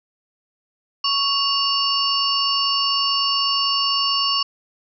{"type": "tone cluster", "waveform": "sine", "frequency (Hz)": [1112, 2836, 4529, 5320], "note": ["C#6", "F7", "C#8", "E8"], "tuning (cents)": [5, 26, 36, 15], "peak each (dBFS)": -23, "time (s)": [1.04, 4.43], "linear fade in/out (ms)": 5, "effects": []}